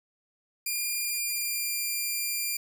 5% pulse tone with pitch glide, 2406 to 2388 Hz, D7 to D7, +41 to +28 cents, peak -19 dBFS, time 0.66-2.57 s, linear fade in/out 5 ms, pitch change -13 cents, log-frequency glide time 0.97-1.75 s, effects none

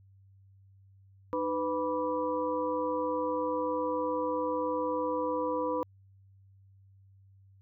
sine tone cluster, 307.2 / 499.8 / 981 / 1164 Hz, D#4 / B4 / B5 / D6, -22 / +21 / -12 / -16 cents, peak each -35 / -31 / -34 / -40 dBFS, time 1.33-5.83 s, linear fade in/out 0 ms, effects added 97 Hz sine -56 dBFS peak until 7.61 s

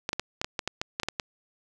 clicks, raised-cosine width 0.2 ms, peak -11 dBFS, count 12, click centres 0.091 / 0.131 / 0.196 / 0.415 / 0.445 / 0.592 / 0.676 / 0.815 / 0.999 / 1.033 / 1.086 / 1.198 s, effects none

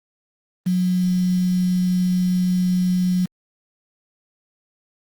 sine tone with quantisation, 181.6 Hz, F#3, 32 cents flat, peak -16 dBFS, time 0.66-3.26 s, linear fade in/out 10 ms, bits 6, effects Opus 24 kbps

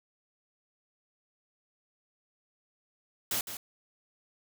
white noise with echo, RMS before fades -31 dBFS, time 3.31-3.41 s, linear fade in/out 2 ms, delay 160 ms, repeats 1, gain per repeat -9 dB, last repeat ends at 3.57 s, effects none

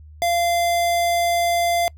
square tone, 690 Hz, F5, 21 cents flat, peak -18 dBFS, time 0.22-1.88 s, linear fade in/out 0 ms, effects noise-tail reverb RT60 0.1 s tail -26 dB re dry + added 76 Hz sine -40 dBFS peak until 1.97 s

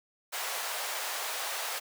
pink high-pass noise, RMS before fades -35 dBFS, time 0.32-1.8 s, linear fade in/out 20 ms, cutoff 610 Hz, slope 24 dB/octave, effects none

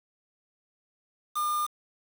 triangle tone with quantisation, 1208 Hz, D6, 48 cents sharp, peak -24 dBFS, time 1.35-1.67 s, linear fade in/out 20 ms, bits 6, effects none

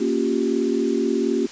sine chord, G half-diminished seventh, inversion first, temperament equal with one note detuned, 233.1 / 277.2 / 353.3 / 392 Hz, Bb3 / Db4 / F4 / G4, 0 / 0 / +20 / 0 cents, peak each -24 dBFS, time 0-1.47 s, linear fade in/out 10 ms, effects white hiss -39 dBFS RMS until 1.51 s + resampled to 16000 Hz

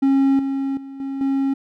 triangle tone with level steps, 272.1 Hz, C#4, 32 cents flat, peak -11 / -18 / -30 / -22 / -15 dBFS, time 0.02-1.54 s, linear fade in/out 10 ms, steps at 0.39 / 0.77 / 1 / 1.21 s, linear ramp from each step 2 ms, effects none

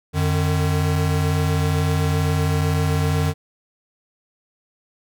square tone pair together, 89.39 / 151.6 Hz, F2 / D#3, +41 / -45 cents, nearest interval major sixth, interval 914 cents, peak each -21 dBFS, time 0.13-3.34 s, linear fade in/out 50 ms, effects none

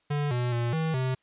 square tone with pitch steps, 146 / 122.6 / 118.8 / 160.4 / 129.7 Hz, D3 / B2 / A#2 / E3 / C3, -10 / -12 / +33 / -47 / -15 cents, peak -26 dBFS, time 0.1-1.15 s, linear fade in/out 10 ms, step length 210 ms, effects white hiss -70 dBFS RMS until 1.22 s + resampled to 8000 Hz

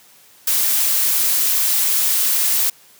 blue noise, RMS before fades -17 dBFS, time 0.47-2.7 s, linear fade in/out 5 ms, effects white hiss -49 dBFS RMS until 2.99 s + high-pass 100 Hz 12 dB/octave

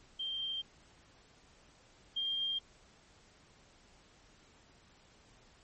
sine tone pair in turn, 3163 / 3198 Hz, G7 / G7, +15 / +34 cents, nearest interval unison, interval 19 cents, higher second, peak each -35 / -32 dBFS, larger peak second, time 0.19-0.62 / 2.16-2.59 s, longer neither, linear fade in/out 10 ms, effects pink hiss -63 dBFS RMS until 5.63 s + MP3 32 kbps

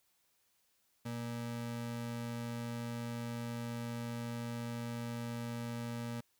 square ring-modulated tone, 177.5 Hz, F3, 28 cents sharp, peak -36 dBFS, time 1.05-6.21 s, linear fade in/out 10 ms, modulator 57.2 Hz, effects white hiss -75 dBFS RMS until 6.39 s

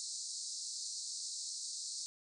pink band-pass noise, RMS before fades -43 dBFS, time 0-2.06 s, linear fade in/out 0 ms, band 4100 to 8800 Hz, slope 96 dB/octave, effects none

